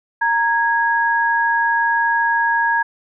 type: tone pair together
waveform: sine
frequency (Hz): 928 / 1653.5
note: A#5 / G#6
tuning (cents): -8 / -8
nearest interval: minor seventh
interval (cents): 1000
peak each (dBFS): -17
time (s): 0.21-2.83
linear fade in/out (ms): 10
effects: none